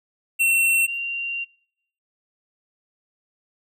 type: tone pair in turn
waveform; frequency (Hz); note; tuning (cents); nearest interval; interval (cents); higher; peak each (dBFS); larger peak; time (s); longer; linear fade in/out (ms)
square / sine; 2713 / 2767; E7 / F7; +49 / -17; unison; 34; second; -17 / -25; first; 0.39-0.87 / 0.87-1.45; second; 20
effects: noise-tail reverb RT60 0.7 s tail -24 dB re dry